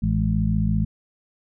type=harmonic tone with a mistuned harmonic; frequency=54.9 Hz; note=A1; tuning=3 cents flat; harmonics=1 / 2 / 3 / 4; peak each=-24 / -24 / -24 / -24 dBFS; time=0.02-0.85 s; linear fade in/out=10 ms; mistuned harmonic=4; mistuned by=-73 cents; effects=none